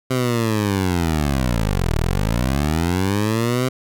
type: linear two-way sweep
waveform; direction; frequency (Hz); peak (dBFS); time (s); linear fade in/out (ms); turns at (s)
15% pulse; down then up; 130.5 to 37.14 to 130.5; -11; 0.1-3.69; 10; 1.96
effects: none